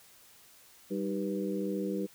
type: harmonic tone with a mistuned harmonic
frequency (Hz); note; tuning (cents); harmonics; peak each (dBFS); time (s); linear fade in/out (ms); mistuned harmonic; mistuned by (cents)
97.9; G2; -2; 2 / 3 / 4 / 5; -34 / -36 / -37 / -38; 0.9-2.07; 20; 3; +91
effects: white hiss -58 dBFS RMS until 2.14 s